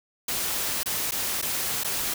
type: noise with dropouts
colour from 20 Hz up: white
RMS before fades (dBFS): -28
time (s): 0.28-2.14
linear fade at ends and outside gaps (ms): 5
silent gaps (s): 0.833-0.858 / 1.111-1.119 / 1.416-1.424 / 1.836-1.845
effects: none